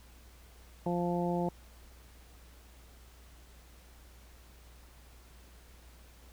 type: harmonic tone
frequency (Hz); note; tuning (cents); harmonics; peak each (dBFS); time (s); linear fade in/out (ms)
174.61; F3; 0; 1 / 2 / 3 / 4 / 5; -32 / -35 / -37 / -38 / -39; 0.86-1.49; 2
effects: added 60 Hz sine -54 dBFS peak until 6.32 s + pink hiss -60 dBFS RMS until 6.32 s